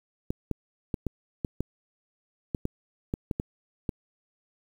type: clicks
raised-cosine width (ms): 3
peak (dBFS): -15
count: 12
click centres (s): 0.305 / 0.513 / 0.942 / 1.067 / 1.448 / 1.606 / 2.548 / 2.654 / 3.139 / 3.312 / 3.399 / 3.892
effects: 8-bit